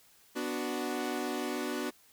sawtooth chord, B minor, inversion none, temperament equal, 246.9 / 293.7 / 370 Hz, B3 / D4 / F#4, 0 / 0 / 0 cents, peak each -33 dBFS, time 0.35-1.91 s, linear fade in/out 20 ms, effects white hiss -62 dBFS RMS until 2.12 s

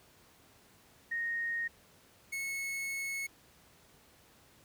sine / 45% pulse tone pair in turn, 1860 / 2193 Hz, A#6 / C#7, -4 / -19 cents, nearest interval minor third, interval 285 cents, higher second, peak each -32 / -35 dBFS, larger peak first, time 1.11-1.68 / 2.32-3.27 s, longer second, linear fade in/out 10 ms, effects pink hiss -62 dBFS RMS until 4.64 s + high-pass 60 Hz 12 dB/octave

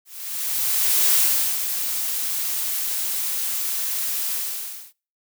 blue noise with ADSR envelope, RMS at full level -17 dBFS, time 0.05-4.93 s, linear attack 1100 ms, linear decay 420 ms, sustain -8 dB, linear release 610 ms, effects noise-tail reverb RT60 0.4 s tail -26 dB re dry

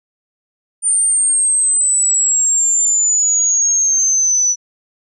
sine exponential sweep, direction down, 9040 to 5920 Hz, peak -11 dBFS, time 0.82-4.56 s, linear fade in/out 50 ms, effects none

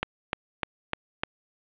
click train, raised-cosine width 0.3 ms, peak -9 dBFS, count 5, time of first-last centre 0.03-1.235 s, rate 3.32 Hz, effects resampled to 8000 Hz + 7-bit

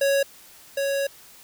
square tone pair in turn, 554.4 / 554.4 Hz, C#5 / C#5, 0 / 0 cents, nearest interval unison, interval 0 cents, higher neither, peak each -19 / -23 dBFS, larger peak first, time 0.01-0.23 / 0.77-1.07 s, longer second, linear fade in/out 5 ms, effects white hiss -49 dBFS RMS until 1.43 s

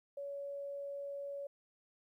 sine tone, 563 Hz, C#5, 27 cents sharp, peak -40 dBFS, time 0.17-1.47 s, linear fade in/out 5 ms, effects 13-bit

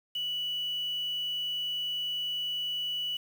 sine tone with quantisation, 2950 Hz, F#7, 6 cents flat, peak -30 dBFS, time 0.15-3.17 s, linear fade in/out 5 ms, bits 8, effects none

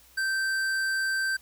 sine tone with tanh clipping, 1559 Hz, G6, 10 cents flat, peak -27 dBFS, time 0.17-1.37 s, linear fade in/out 10 ms, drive 15 dB, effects added 60 Hz sine -62 dBFS peak until 1.41 s + white hiss -57 dBFS RMS until 1.41 s

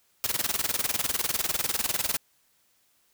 white noise with tremolo, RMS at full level -26 dBFS, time 0.24-2.17 s, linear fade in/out 0 ms, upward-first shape square, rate 20 Hz, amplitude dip 80%, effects white hiss -67 dBFS RMS until 3.13 s

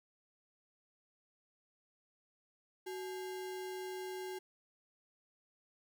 sine tone with sample-and-hold, 372.3 Hz, F#4, 11 cents sharp, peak -40 dBFS, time 2.86-4.39 s, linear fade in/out 10 ms, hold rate 1225 Hz, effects none

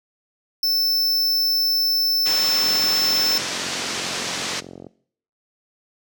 square tone, 5300 Hz, E8, 9 cents sharp, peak -18 dBFS, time 0.63-3.38 s, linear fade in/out 2 ms
white low-pass noise, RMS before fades -27 dBFS, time 2.25-4.61 s, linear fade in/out 20 ms, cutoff 6500 Hz, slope 24 dB/octave
click train, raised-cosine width 2 ms, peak -22 dBFS, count 101, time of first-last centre 2.64-4.867 s, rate 44.9 Hz
effects noise-tail reverb RT60 0.6 s tail -21 dB re dry + high-pass 150 Hz 12 dB/octave

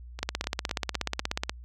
two click trains, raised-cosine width 0.2 ms, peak -20 / -10 dBFS, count 5 / 22, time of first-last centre 0.19-1.198 / 0.23-1.495 s, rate 3.97 / 16.6 Hz, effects added 60 Hz sine -42 dBFS peak until 1.64 s

